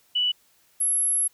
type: tone pair in turn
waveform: sine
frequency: 2960 / 11175 Hz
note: F#7 / F9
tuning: 0 / 0 cents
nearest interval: octave + major seventh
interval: 2300 cents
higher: second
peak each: -20 dBFS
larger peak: neither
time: 0.15-0.32 / 0.8-1.28 s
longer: second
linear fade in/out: 10 ms
effects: white hiss -62 dBFS RMS until 1.33 s